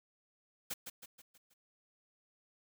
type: noise with echo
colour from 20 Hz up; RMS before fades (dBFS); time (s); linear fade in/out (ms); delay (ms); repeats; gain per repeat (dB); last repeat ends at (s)
white; -39; 0.7-0.74; 10; 160; 5; -6; 1.54
effects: none